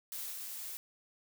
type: noise with level steps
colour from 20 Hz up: blue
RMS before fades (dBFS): -41 / -43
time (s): 0.12-0.77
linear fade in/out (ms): 0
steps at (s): 0.3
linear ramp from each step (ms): 20
effects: none